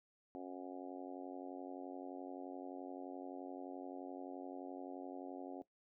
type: harmonic tone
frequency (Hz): 91.6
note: F#2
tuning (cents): -17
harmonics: 3 / 4 / 5 / 6 / 7 / 8 / 9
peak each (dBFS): -48 / -51 / -55 / -54 / -56 / -53 / -60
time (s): 0.35-5.62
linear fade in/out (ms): 0
effects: noise-tail reverb RT60 0.1 s tail -17 dB re dry